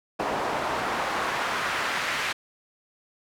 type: noise with band-pass filter sweep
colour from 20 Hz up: pink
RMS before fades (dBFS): -28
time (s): 0.19-2.33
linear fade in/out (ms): 10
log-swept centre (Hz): 710 to 2000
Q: 1.1
effects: none